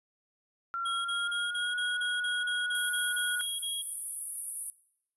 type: tone with pitch glide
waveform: sine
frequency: 1370 to 1459.9 Hz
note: F6 to F#6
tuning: -34 to -24 cents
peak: -31 dBFS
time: 0.74-3.41 s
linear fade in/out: 0 ms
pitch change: +110 cents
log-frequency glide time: 0.94-1.77 s
type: tone bursts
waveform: square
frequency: 3292 Hz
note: G#7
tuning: 16 cents flat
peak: -34 dBFS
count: 13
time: 0.85-3.822 s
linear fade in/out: 10 ms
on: 200 ms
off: 31 ms
type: band-pass noise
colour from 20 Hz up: white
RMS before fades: -39 dBFS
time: 2.75-4.7 s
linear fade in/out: 0 ms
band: 9400 to 11000 Hz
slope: 96 dB/octave
effects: noise-tail reverb RT60 0.7 s tail -19 dB re dry + resampled to 32000 Hz